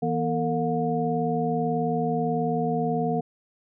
sine tone cluster, 163.5 / 241.9 / 453.3 / 717 Hz, E3 / B3 / A#4 / F5, -14 / -36 / -48 / +45 cents, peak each -28 dBFS, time 0.02-3.21 s, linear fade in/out 10 ms, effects none

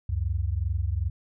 sine tone pair together, 70 / 92.5 Hz, C#2 / F#2, +18 / 0 cents, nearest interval perfect fourth, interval 482 cents, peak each -27 dBFS, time 0.09-1.1 s, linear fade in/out 5 ms, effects none

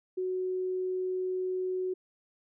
sine tone, 370 Hz, F#4, in tune, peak -29 dBFS, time 0.17-1.94 s, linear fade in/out 10 ms, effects none

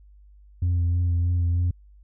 sine tone with vibrato, 87 Hz, F2, 6 cents flat, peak -17 dBFS, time 0.62-1.71 s, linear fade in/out 5 ms, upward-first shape sine, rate 3.2 Hz, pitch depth 24 cents each way, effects tanh soft clip ceiling -18 dBFS + added 50 Hz sine -48 dBFS peak until 2.03 s

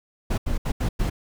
brown noise bursts at uneven times, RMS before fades -23 dBFS, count 5, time 0.3-0.38 / 0.46-0.58 / 0.65-0.72 / 0.8-0.89 / 0.99-1.1 s, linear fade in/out 10 ms, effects none

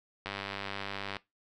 click train, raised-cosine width 0.3 ms, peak -20 dBFS, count 91, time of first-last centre 0.26-1.167 s, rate 99.2 Hz, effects noise-tail reverb RT60 0.2 s tail -20 dB re dry

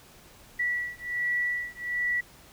sine beating tone pair, 1949 / 1950.3 Hz, B6 / B6, -23 / -22 cents, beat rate 1.3 Hz, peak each -30 dBFS, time 0.59-2.21 s, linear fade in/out 10 ms, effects pink hiss -53 dBFS RMS until 2.52 s

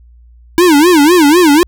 square tone with vibrato, 321.6 Hz, E4, 43 cents flat, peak -5 dBFS, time 0.58-1.63 s, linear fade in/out 0 ms, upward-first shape sine, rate 4 Hz, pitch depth 220 cents each way, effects added 59 Hz sine -38 dBFS peak until 1.67 s

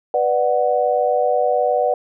sine chord, B minor, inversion none, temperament just, 493.9 / 592.7 / 740.8 Hz, B4 / D5 / F#5, 0 / +16 / +2 cents, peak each -19 dBFS, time 0.14-1.94 s, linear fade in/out 2 ms, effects none

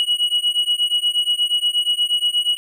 triangle beating tone pair, 2912 / 2920.4 Hz, F#7 / F#7, -28 / -23 cents, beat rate 8.4 Hz, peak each -18 dBFS, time 0-2.57 s, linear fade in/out 0 ms, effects none

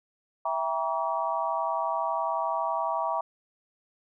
sine chord, E diminished seventh, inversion none, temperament just, 659.3 / 791.1 / 949.3 / 1139.2 Hz, E5 / G5 / Bb5 / Db6, 0 / +16 / +31 / +47 cents, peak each -31 / -33 / -30 / -32 dBFS, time 0.45-3.21 s, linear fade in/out 5 ms, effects none

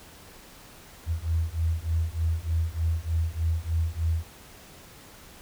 sine beating tone pair, 80.3 / 83.6 Hz, E2 / E2, -45 / +25 cents, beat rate 3.3 Hz, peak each -27 dBFS, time 1.06-4.27 s, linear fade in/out 50 ms, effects pink hiss -49 dBFS RMS until 5.41 s

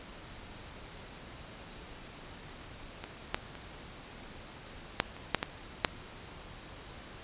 clicks, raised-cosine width 0.3 ms, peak -23 / -12 / -28 / -8 / -30 / -8 / -14 / -7 dBFS, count 8, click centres 3.04 / 3.345 / 3.553 / 5.001 / 5.166 / 5.347 / 5.429 / 5.848 s, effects pink hiss -48 dBFS RMS until 7.23 s + resampled to 8000 Hz

